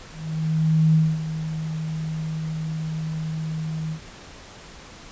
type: tone with ADSR envelope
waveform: sine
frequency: 158.3 Hz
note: D#3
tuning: 30 cents sharp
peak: -13 dBFS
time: 0.11-4 s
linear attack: 840 ms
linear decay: 230 ms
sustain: -12 dB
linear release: 79 ms
effects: pink hiss -43 dBFS RMS until 5.11 s + resampled to 16000 Hz